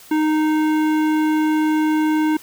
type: tone with hard clipping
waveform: sine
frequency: 309.4 Hz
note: D#4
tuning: 10 cents flat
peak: -17 dBFS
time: 0.11-2.37 s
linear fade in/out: 5 ms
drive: 14 dB
effects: white hiss -44 dBFS RMS until 2.42 s